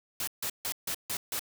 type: noise bursts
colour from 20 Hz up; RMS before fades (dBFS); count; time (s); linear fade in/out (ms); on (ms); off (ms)
white; -33; 6; 0.2-1.394; 2; 74; 150
effects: none